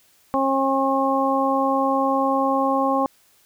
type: harmonic tone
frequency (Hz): 270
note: C#4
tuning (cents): -45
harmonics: 1 / 2 / 3 / 4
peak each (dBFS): -23 / -23 / -23 / -23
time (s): 0.34-3.06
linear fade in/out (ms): 0
effects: white hiss -58 dBFS RMS until 3.45 s